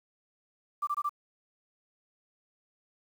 sine tone bursts, 1174.7 Hz, D6, in tune, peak -27 dBFS, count 4, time 0.82-1.094 s, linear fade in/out 10 ms, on 52 ms, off 22 ms, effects 9-bit

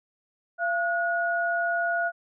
sine tone pair together, 685 / 1451.5 Hz, F5 / F#6, -34 / -34 cents, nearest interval octave + minor second, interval 1300 cents, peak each -26 / -26 dBFS, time 0.58-2.12 s, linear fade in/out 50 ms, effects none

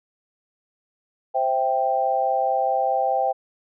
sine chord, C major, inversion none, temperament equal, 523.3 / 659.3 / 784 Hz, C5 / E5 / G5, 0 / 0 / 0 cents, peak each -25 / -25 / -21 dBFS, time 1.34-3.33 s, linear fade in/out 20 ms, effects none

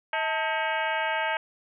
harmonic tone with a mistuned harmonic, 319 Hz, D#4, 43 cents sharp, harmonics 2 / 3 / 4 / 5 / 6 / 7 / 8 / 9 / 10, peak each -32 / -29 / -38 / -31 / -37 / -34 / -39 / -38 / -45 dBFS, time 0.13-1.37 s, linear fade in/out 2 ms, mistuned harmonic 3, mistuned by -120 cents, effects none

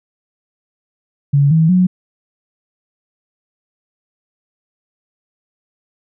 sine tone with pitch steps, 141.7 / 160.9 / 182.7 Hz, C#3 / E3 / F#3, +38 / -42 / -22 cents, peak -8 dBFS, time 1.33-1.87 s, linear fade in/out 10 ms, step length 180 ms, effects none

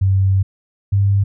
sine tone pair in turn, 96.2 / 99.42 Hz, G2 / G2, -32 / +25 cents, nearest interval minor second, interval 57 cents, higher second, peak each -11 dBFS, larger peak neither, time 0.01-0.43 / 0.92-1.24 s, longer first, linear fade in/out 10 ms, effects none

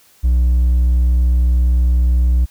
sine tone with hard clipping, 61.74 Hz, B1, in tune, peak -11 dBFS, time 0.23-2.46 s, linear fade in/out 20 ms, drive 2 dB, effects white hiss -51 dBFS RMS until 2.5 s

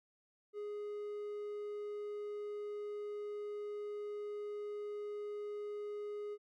triangle tone, 415.3 Hz, G#4, in tune, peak -38 dBFS, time 0.53-6.38 s, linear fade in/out 50 ms, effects none

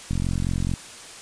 click train, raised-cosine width 5 ms, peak -13 dBFS, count 29, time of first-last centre 0.11-0.738 s, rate 44.6 Hz, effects white hiss -41 dBFS RMS until 1.21 s + resampled to 22050 Hz

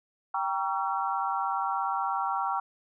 sine chord, G diminished seventh, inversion none, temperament just, 784 / 940.8 / 1128.9 / 1354.7 Hz, G5 / Bb5 / Db6 / Fb6, 0 / +16 / +31 / +47 cents, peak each -31 / -32 / -33 / -33 dBFS, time 0.34-2.6 s, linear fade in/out 5 ms, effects none

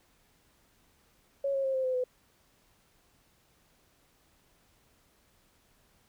sine tone with pitch steps, 554 / 543.5 / 533.3 / 523.2 / 513.3 / 503.6 Hz, C#5 / C#5 / C5 / C5 / C5 / B4, -1 / -34 / +33 / 0 / -33 / +34 cents, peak -27 dBFS, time 1.44-2.04 s, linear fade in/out 5 ms, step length 100 ms, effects pink hiss -67 dBFS RMS until 6.08 s

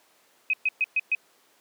sine tone bursts, 2524 Hz, D#7, 24 cents sharp, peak -20 dBFS, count 5, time 0.5-1.15 s, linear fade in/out 2 ms, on 34 ms, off 120 ms, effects pink hiss -61 dBFS RMS until 1.6 s + high-pass 400 Hz 12 dB/octave

